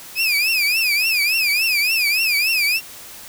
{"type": "tone with vibrato", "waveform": "30% pulse", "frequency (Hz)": 2489, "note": "D#7", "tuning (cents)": 0, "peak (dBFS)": -13, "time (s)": [0.15, 2.81], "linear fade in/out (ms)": 50, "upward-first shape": "triangle", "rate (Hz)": 3.5, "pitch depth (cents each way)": 180, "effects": ["white hiss -38 dBFS RMS until 3.28 s"]}